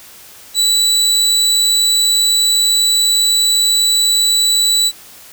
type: tone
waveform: 30% pulse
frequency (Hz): 3951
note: B7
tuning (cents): 0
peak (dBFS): -8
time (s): 0.54-4.92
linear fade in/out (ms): 50
effects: white hiss -39 dBFS RMS until 5.32 s